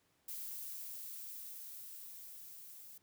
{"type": "noise with level ramp", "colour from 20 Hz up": "violet", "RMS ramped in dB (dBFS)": [-44, -54], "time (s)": [0.28, 2.98], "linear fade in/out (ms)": 5, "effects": ["pink hiss -75 dBFS RMS until 3.02 s", "high-pass 80 Hz 12 dB/octave"]}